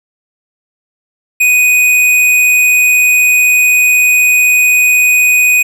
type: tone with tanh clipping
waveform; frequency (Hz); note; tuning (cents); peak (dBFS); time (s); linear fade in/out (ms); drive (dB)
sine; 2489; D#7; 0; -7; 1.4-5.63; 10; 18
effects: none